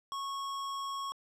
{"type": "tone", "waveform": "square", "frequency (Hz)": 1100, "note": "C#6", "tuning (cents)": -14, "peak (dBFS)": -36, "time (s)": [0.12, 1.12], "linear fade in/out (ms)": 0, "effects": ["low-pass 9000 Hz 12 dB/octave"]}